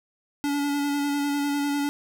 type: tone with vibrato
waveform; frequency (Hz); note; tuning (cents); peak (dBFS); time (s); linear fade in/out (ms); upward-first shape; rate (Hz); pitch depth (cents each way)
square; 286.2; D4; -45; -24; 0.44-1.89; 0; square; 10; 15
effects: none